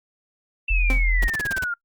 sine exponential sweep, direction down, 2698 to 1388 Hz, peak -23 dBFS, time 0.68-1.74 s, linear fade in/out 5 ms
sine tone, 42.28 Hz, E1, 45 cents sharp, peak -17 dBFS, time 0.7-1.28 s, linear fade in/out 10 ms
sawtooth tone with exponential decay, 261.7 Hz, C4, in tune, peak -19 dBFS, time 0.9-1.05 s, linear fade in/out 0 ms, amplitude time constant 32 ms
pink noise bursts, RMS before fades -30 dBFS, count 8, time 1.22-1.643 s, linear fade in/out 5 ms, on 24 ms, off 33 ms
effects noise-tail reverb RT60 0.1 s tail -24 dB re dry + Opus 48 kbps

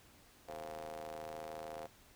sawtooth ring-modulated tone, 79.6 Hz, D#2, 40 cents sharp, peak -37 dBFS, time 0.48-1.87 s, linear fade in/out 10 ms, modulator 610 Hz, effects pink hiss -63 dBFS RMS until 2.15 s

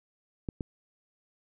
clicks, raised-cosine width 3 ms, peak -20 dBFS, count 2, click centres 0.488 / 0.608 s, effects none

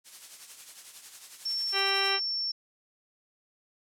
blue noise with tremolo, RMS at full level -40 dBFS, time 0.04-2.16 s, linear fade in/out 50 ms, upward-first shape triangle, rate 11 Hz, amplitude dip 60%
sine tone, 5430 Hz, F8, 50 cents flat, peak -28 dBFS, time 1.45-2.52 s, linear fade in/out 10 ms
harmonic tone, 392 Hz, G4, in tune, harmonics 1 / 2 / 3 / 4 / 5 / 6 / 7 / 8 / 10, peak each -35 / -35 / -35 / -35 / -35 / -35 / -35 / -35 / -35 dBFS, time 1.72-2.2 s, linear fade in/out 50 ms
effects low-pass 9000 Hz 12 dB/octave

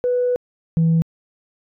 sine tone pair in turn, 493.9 / 163.82 Hz, B4 / E3, 0 / -10 cents, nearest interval octave + perfect fifth, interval 1910 cents, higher first, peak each -15 / -11 dBFS, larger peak second, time 0.04-0.36 / 0.77-1.02 s, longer first, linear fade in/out 0 ms, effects tanh soft clip ceiling -11 dBFS

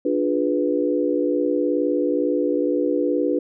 sine chord, D diminished seventh, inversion none, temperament equal with one note detuned, 293.7 / 353.1 / 415.3 / 493.9 Hz, D4 / F4 / Ab4 / Cb5, 0 / +19 / 0 / 0 cents, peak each -22 / -24 / -27 / -23 dBFS, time 0.05-3.39 s, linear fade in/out 5 ms, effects none

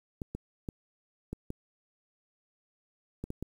clicks, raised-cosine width 3 ms, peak -23 dBFS, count 8, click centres 0.218 / 0.35 / 0.688 / 1.33 / 1.504 / 3.24 / 3.304 / 3.426 s, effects 9-bit

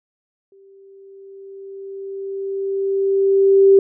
sine tone with exponential growth, 391 Hz, G4, 4 cents flat, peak -6 dBFS, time 0.52-3.79 s, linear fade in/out 2 ms, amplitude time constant 710 ms, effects none

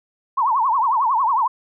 sine tone with vibrato, 987.8 Hz, B5, in tune, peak -15 dBFS, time 0.37-1.48 s, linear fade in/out 10 ms, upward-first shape triangle, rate 11 Hz, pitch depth 260 cents each way, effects none

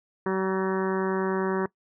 harmonic tone with a mistuned harmonic, 190 Hz, F#3, 46 cents sharp, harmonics 1 / 2 / 3 / 4 / 5 / 6 / 7 / 8 / 9 / 10, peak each -29 / -26 / -37 / -40 / -33 / -36 / -41 / -39 / -39 / -44 dBFS, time 0.26-1.66 s, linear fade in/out 2 ms, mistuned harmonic 10, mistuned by -48 cents, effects noise-tail reverb RT60 0.1 s tail -21 dB re dry

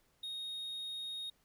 triangle tone, 3729 Hz, A#7, in tune, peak -38 dBFS, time 0.23-1.3 s, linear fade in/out 5 ms, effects pink hiss -73 dBFS RMS until 1.44 s

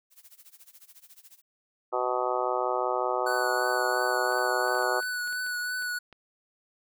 blue noise with tremolo, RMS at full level -50 dBFS, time 0.1-1.42 s, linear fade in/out 50 ms, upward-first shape sine, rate 14 Hz, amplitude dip 90%
harmonic tone, 125.3 Hz, B2, 25 cents sharp, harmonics 3 / 4 / 5 / 6 / 7 / 8 / 9 / 10, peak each -33 / -32 / -32 / -33 / -33 / -39 / -35 / -34 dBFS, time 1.92-5.01 s, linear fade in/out 20 ms
square tone with vibrato, 1480 Hz, F#6, in tune, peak -30 dBFS, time 3.26-5.99 s, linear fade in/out 10 ms, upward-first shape triangle, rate 2.9 Hz, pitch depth 23 cents each way
clicks, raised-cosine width 0.3 ms, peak -34 dBFS, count 12, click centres 4.323 / 4.385 / 4.681 / 4.751 / 4.787 / 4.825 / 5.028 / 5.275 / 5.327 / 5.465 / 5.823 / 6.127 s
effects none

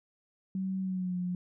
sine tone with pitch glide, 189.8 to 179.35 Hz, F#3 to F3, +44 to +46 cents, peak -30 dBFS, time 0.55-1.35 s, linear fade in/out 2 ms, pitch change -98 cents, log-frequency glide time 0.81-1.17 s, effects none

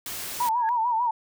white noise, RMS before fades -34 dBFS, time 0.06-0.49 s, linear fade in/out 2 ms
sine tone with vibrato, 932.3 Hz, A#5, in tune, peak -21 dBFS, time 0.4-1.11 s, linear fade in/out 5 ms, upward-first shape sine, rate 6.7 Hz, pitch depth 100 cents each way
sine tone with exponential growth, 1661 Hz, G#6, in tune, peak -29 dBFS, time 0.54-0.69 s, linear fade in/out 0 ms, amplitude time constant 32 ms
effects none

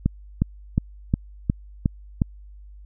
click train, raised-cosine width 5 ms, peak -6 dBFS, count 7, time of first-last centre 0.06-2.218 s, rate 2.78 Hz, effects added 50 Hz sine -41 dBFS peak until 2.85 s

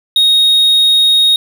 triangle tone, 3740 Hz, A#7, 5 cents sharp, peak -5 dBFS, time 0.16-1.36 s, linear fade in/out 2 ms, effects none

